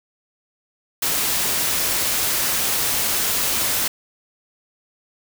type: noise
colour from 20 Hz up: white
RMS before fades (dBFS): -21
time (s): 1.02-3.88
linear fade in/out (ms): 5
effects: none